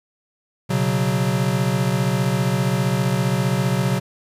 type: chord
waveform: square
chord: B suspended second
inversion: none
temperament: equal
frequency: 123.47 / 138.59 / 185 Hz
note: B2 / C#3 / F#3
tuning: 0 / 0 / 0 cents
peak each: -23 / -23 / -23 dBFS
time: 0.69-4 s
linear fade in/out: 20 ms
effects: resampled to 32000 Hz + 9-bit